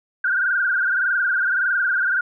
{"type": "tone with frequency modulation", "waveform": "sine", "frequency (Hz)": 1503, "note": "F#6", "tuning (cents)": 27, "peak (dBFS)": -17, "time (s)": [0.24, 2.21], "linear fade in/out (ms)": 5, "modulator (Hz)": 21.7, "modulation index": 4.1, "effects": []}